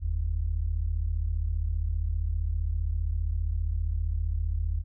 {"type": "tone pair together", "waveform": "sine", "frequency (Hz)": [44.95, 80.1], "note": ["F#1", "E2"], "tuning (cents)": [-49, -49], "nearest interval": "minor seventh", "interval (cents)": 1000, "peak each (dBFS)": -28, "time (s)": [0, 4.84], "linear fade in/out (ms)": 50, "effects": []}